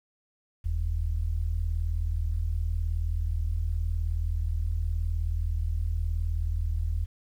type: tone pair together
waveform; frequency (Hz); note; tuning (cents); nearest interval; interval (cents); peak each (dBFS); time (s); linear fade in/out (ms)
sine; 41.7 / 80.8; E1 / E2; +21 / -34; major seventh; 1145; -28; 0.64-7.06; 20
effects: 10-bit